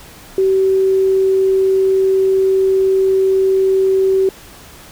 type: tone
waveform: sine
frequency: 382.8 Hz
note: G4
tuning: 41 cents flat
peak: -10 dBFS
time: 0.38-4.29 s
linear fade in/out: 2 ms
effects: pink hiss -39 dBFS RMS until 4.91 s